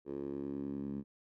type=tone with band-pass filter sweep; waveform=10% pulse; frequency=69.9 Hz; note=C#2; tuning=15 cents sharp; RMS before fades=-40 dBFS; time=0.05-1.04 s; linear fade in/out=50 ms; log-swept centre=390 to 220 Hz; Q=3; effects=none